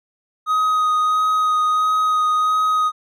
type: tone with vibrato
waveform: triangle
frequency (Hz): 1253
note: D#6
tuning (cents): +12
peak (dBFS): -13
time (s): 0.46-2.92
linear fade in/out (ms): 50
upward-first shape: sine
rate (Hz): 1.5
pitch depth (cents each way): 12
effects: none